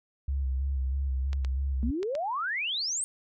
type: tone with vibrato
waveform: sine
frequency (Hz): 67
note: C2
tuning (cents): +42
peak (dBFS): -26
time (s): 0.28-1.91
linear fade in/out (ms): 5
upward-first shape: square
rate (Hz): 3.1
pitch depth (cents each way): 40
type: clicks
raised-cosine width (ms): 0.2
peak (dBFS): -23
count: 4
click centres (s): 1.331 / 1.448 / 2.03 / 2.152
type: exponential sweep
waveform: sine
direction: up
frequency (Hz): 215.7 to 8780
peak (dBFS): -28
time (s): 1.83-3.04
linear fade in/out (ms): 0
effects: none